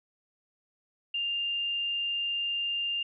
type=tone with frequency modulation; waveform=sine; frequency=2800 Hz; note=F7; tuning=4 cents sharp; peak=-28 dBFS; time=1.14-3.03 s; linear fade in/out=5 ms; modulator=34.6 Hz; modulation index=0.39; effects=none